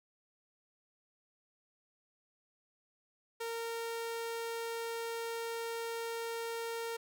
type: tone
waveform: sawtooth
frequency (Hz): 460.7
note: A#4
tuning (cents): -20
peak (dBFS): -33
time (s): 3.4-6.97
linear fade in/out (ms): 10
effects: none